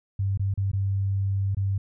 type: tone with dropouts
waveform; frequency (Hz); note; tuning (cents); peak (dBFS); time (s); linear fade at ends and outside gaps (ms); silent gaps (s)
sine; 98; G2; 0; -22; 0.19-1.78; 5; 0.375-0.395 / 0.54-0.575 / 0.716-0.732 / 1.548-1.569
effects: none